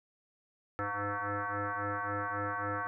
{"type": "tone with frequency modulation", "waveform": "sine", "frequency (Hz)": 103.83, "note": "G#2", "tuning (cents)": 0, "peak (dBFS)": -32, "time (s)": [0.79, 2.87], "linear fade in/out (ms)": 0, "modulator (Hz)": 204, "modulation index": 7.7, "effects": []}